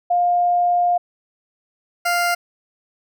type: tone pair in turn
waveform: sine / 20% pulse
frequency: 706 / 698.7 Hz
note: F5 / F5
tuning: +19 / +1 cents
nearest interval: unison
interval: 18 cents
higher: first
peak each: -14 / -12 dBFS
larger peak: second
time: 0.1-0.98 / 2.05-2.35 s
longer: first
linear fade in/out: 10 ms
effects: none